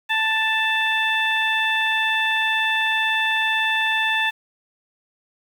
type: harmonic tone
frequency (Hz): 882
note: A5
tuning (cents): +4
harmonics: 1 / 2 / 3 / 4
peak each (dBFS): -25 / -21 / -24 / -26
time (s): 0.09-4.31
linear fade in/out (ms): 20
effects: 7-bit